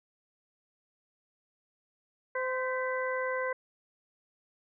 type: harmonic tone with a mistuned harmonic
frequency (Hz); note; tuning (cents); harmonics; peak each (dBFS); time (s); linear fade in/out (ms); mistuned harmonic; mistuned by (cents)
515; C5; -28; 1 / 2 / 3 / 4; -32 / -36 / -37 / -38; 2.35-3.53; 5; 4; -58
effects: none